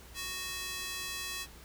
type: tone with high-pass filter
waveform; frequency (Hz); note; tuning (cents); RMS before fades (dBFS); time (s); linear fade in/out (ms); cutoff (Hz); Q
square; 370; F#4; 0; -39; 0.14-1.47; 50; 2500; 0.74
effects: added 60 Hz sine -54 dBFS peak until 1.64 s + pink hiss -54 dBFS RMS until 1.64 s